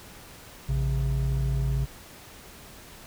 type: tone pair together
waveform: triangle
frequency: 56.72 / 134.9 Hz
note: A#1 / C#3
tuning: -47 / -47 cents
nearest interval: octave + minor third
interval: 1500 cents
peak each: -24 / -24 dBFS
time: 0.68-1.86 s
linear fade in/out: 20 ms
effects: pink hiss -47 dBFS RMS until 3.06 s